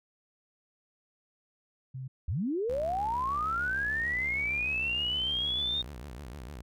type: tone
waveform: sine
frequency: 130.81 Hz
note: C3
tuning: in tune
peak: -36 dBFS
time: 1.94-2.08 s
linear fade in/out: 10 ms
type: linear sweep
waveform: sine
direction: up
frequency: 61.2 to 3688 Hz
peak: -28 dBFS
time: 2.28-5.82 s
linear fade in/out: 5 ms
type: tone with vibrato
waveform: sawtooth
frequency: 65.4 Hz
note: C2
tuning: in tune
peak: -37 dBFS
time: 2.69-6.62 s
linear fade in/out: 5 ms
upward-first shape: sine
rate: 6.6 Hz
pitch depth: 250 cents each way
effects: none